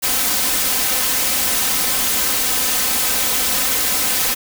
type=noise with comb filter; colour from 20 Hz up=white; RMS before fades=-18 dBFS; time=0.02-4.35 s; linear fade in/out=20 ms; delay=3.9 ms; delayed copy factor=+0.65; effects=none